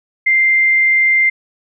sine tone, 2093 Hz, C7, in tune, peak -9 dBFS, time 0.26-1.3 s, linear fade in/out 10 ms, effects none

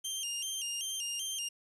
20% pulse tone with vibrato, 2981 Hz, F#7, 12 cents sharp, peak -29 dBFS, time 0.04-1.49 s, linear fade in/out 10 ms, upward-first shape square, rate 2.6 Hz, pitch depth 98 cents each way, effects resampled to 32000 Hz + 10-bit

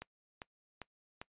click train, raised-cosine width 0.3 ms, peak -27 dBFS, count 4, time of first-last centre 0.02-1.215 s, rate 2.51 Hz, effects noise-tail reverb RT60 0.1 s tail -22 dB re dry + resampled to 8000 Hz

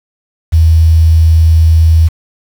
sine tone with quantisation, 81 Hz, E2, 30 cents flat, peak -3 dBFS, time 0.52-2.09 s, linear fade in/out 20 ms, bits 5, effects none

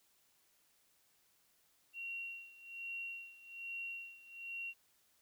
sine tone with tremolo, 2745 Hz, F7, 31 cents flat, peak -40 dBFS, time 1.93-4.74 s, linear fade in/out 50 ms, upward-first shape sine, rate 1.2 Hz, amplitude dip 85%, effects white hiss -73 dBFS RMS until 5.21 s

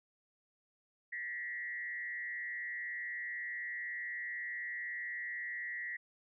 sine tone with frequency modulation, 1921 Hz, B6, 48 cents flat, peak -38 dBFS, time 1.12-5.97 s, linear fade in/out 10 ms, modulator 150 Hz, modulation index 0.7, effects none

